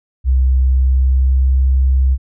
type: tone with pitch glide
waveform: sine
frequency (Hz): 64.7 to 65.68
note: C2 to C2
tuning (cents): -19 to +7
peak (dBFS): -9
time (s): 0.24-2.18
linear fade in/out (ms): 50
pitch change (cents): +26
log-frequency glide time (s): 0.54-1.61
effects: none